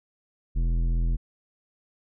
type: tone with tanh clipping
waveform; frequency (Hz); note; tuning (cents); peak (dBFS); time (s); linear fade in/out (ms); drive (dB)
triangle; 42; E1; +33; -23; 0.55-1.17; 20; 16
effects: none

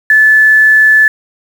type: tone with quantisation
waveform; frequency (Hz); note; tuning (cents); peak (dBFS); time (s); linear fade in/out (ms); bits
sine; 1737; A6; -23; -3; 0.1-1.08; 2; 5
effects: none

